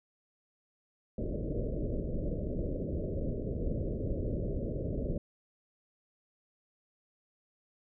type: low-pass noise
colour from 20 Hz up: pink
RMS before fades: -34 dBFS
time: 1.18-5.18 s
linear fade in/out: 2 ms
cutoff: 610 Hz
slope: 96 dB/octave
effects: none